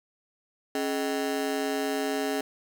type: ring-modulated tone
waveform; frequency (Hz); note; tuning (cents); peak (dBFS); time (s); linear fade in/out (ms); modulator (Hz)
30% pulse; 349.2; F4; 0; -21; 0.75-2.41; 2; 74.8
effects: none